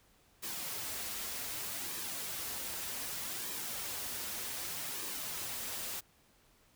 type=noise with flanger; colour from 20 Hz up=white; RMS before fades=-40 dBFS; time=0.42-6.01 s; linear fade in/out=20 ms; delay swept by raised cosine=1.4 to 7.1 ms; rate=0.65 Hz; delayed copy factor=-0.5; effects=pink hiss -67 dBFS RMS until 6.75 s